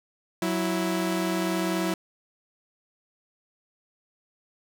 sawtooth tone pair together, 185 / 329.6 Hz, F#3 / E4, 0 / 0 cents, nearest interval minor seventh, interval 1000 cents, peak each -24 / -23 dBFS, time 0.42-1.94 s, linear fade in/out 2 ms, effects none

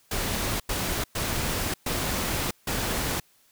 pink noise bursts at uneven times, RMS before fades -28 dBFS, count 5, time 0.11-0.6 / 0.69-1.04 / 1.15-1.74 / 1.86-2.51 / 2.67-3.2 s, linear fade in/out 5 ms, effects white hiss -62 dBFS RMS until 3.51 s

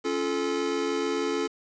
square chord, Db augmented, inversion none, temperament just, 277.2 / 346.5 / 433.1 Hz, Db4 / F4 / A4, 0 / -14 / -27 cents, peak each -32 / -32 / -29 dBFS, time 0.04-1.48 s, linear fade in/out 20 ms, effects resampled to 16000 Hz + 8-bit

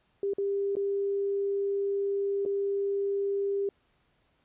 sine tone with dropouts, 398.3 Hz, G4, 28 cents sharp, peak -26 dBFS, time 0.23-3.69 s, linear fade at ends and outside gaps 2 ms, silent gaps 0.335-0.383 / 0.754-0.767 / 2.452-2.46 s, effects pink hiss -70 dBFS RMS until 4.44 s + resampled to 8000 Hz

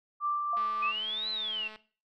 sine tone with tremolo, 1177 Hz, D6, 3 cents sharp, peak -27 dBFS, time 0.2-0.93 s, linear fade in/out 50 ms, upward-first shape sine, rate 3.2 Hz, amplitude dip 35%
sine tone with exponential decay, 696 Hz, F5, 6 cents flat, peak -36 dBFS, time 0.53-0.69 s, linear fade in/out 2 ms, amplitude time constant 33 ms
click train, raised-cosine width 0.3 ms, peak -32 dBFS, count 258, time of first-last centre 0.57-1.76 s, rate 216 Hz
sine exponential two-way sweep, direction up then down, 2489 to 4100 to 2668 Hz, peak -31 dBFS, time 0.82-1.68 s, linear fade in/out 10 ms, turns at 1.3 s
effects noise-tail reverb RT60 0.4 s tail -17 dB re dry

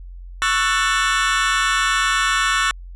sawtooth chord, F# minor seventh, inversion second, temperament just, 1110 / 1332 / 1480 / 1776 Hz, C#6 / E6 / F#6 / A6, +2 / +18 / 0 / +16 cents, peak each -18 dBFS, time 0.42-2.71 s, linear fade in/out 0 ms, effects added 44 Hz sine -33 dBFS peak until 2.95 s + resampled to 22050 Hz

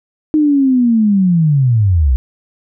sine linear sweep, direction down, 311.1 to 58.27 Hz, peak -8 dBFS, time 0.34-2.16 s, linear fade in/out 0 ms, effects none

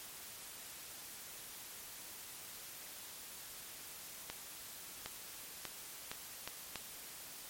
accelerating click train, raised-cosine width 0.2 ms, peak -23 dBFS, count 6, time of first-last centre 4.3-6.757 s, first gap 760 ms, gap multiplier 0.78, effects white hiss -50 dBFS RMS until 7.49 s + MP3 64 kbps

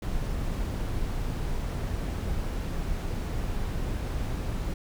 brown noise, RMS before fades -30 dBFS, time 0.02-4.74 s, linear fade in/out 5 ms, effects none

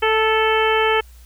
harmonic tone with a mistuned harmonic, 440 Hz, A4, in tune, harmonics 1 / 2 / 3 / 4 / 5 / 6 / 7, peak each -18 / -21 / -23 / -24 / -25 / -26 / -26 dBFS, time 0.02-1.01 s, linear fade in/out 10 ms, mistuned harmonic 4, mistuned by -19 cents, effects added 60 Hz sine -41 dBFS peak until 1.25 s + white hiss -53 dBFS RMS until 1.25 s

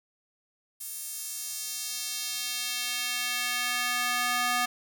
square tone with high-pass filter sweep, 245.4 Hz, B3, 11 cents flat, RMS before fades -31 dBFS, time 0.8-4.66 s, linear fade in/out 10 ms, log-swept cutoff 10000 to 1000 Hz, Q 1, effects none

